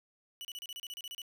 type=tone bursts; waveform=40% pulse; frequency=2955 Hz; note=F#7; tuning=3 cents flat; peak=-40 dBFS; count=12; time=0.41-1.218 s; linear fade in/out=0 ms; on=38 ms; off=32 ms; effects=none